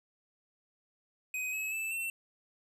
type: tone with pitch steps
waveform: square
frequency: 2513 / 2573 / 2635 / 2698 Hz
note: D#7 / E7 / E7 / E7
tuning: +17 / -43 / -1 / +40 cents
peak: -34 dBFS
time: 1.34-2.1 s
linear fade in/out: 2 ms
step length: 190 ms
effects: none